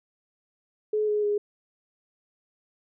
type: tone with pitch steps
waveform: sine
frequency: 426.2 / 419.8 / 413.6 Hz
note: G#4 / G#4 / G#4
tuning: +45 / +19 / -7 cents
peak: -22 dBFS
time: 0.93-1.38 s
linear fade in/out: 5 ms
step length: 150 ms
effects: none